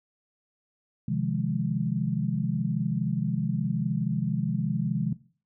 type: chord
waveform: sine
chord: F minor seventh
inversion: second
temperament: equal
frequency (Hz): 130.81 / 155.56 / 174.61 / 207.7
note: C3 / Eb3 / F3 / Ab3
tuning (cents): 0 / 0 / 0 / 0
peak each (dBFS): -30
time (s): 1.08-5.13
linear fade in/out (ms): 5
effects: noise-tail reverb RT60 0.4 s tail -18 dB re dry